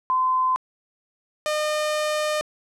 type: tone pair in turn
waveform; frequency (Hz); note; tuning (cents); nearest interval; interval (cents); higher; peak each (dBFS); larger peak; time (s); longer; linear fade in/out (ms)
sine / sawtooth; 1028 / 607.9; C6 / D#5; -31 / -40; major sixth; 909; first; -18 / -18; neither; 0.1-0.56 / 1.46-2.41; second; 0
effects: low-pass 10000 Hz 12 dB/octave